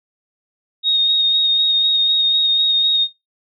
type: tone with vibrato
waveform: sine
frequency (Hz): 3729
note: A#7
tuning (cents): 0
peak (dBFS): -12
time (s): 0.83-3.08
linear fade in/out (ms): 50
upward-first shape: sine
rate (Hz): 4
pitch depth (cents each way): 17
effects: noise-tail reverb RT60 0.2 s tail -19 dB re dry